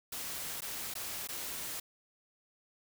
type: noise with dropouts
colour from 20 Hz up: white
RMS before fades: -40 dBFS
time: 0.12-1.8 s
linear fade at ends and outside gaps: 5 ms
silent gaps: 0.607-0.619 / 0.94-0.952 / 1.274-1.287 s
effects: none